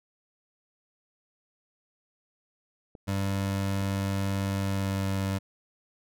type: clicks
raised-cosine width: 2 ms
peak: -31 / -30 dBFS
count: 2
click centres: 2.952 / 3.818 s
type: tone with pitch glide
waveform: 25% pulse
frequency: 98 to 97.04 Hz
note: G2 to G2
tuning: 0 to -17 cents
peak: -23 dBFS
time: 3.07-5.39 s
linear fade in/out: 20 ms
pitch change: -17 cents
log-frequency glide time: 4.54-5.13 s
effects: none